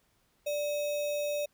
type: tone with sample-and-hold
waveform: sine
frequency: 587.3 Hz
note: D5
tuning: in tune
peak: -29 dBFS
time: 0.46-1.46 s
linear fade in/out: 10 ms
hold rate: 3150 Hz
effects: pink hiss -71 dBFS RMS until 1.53 s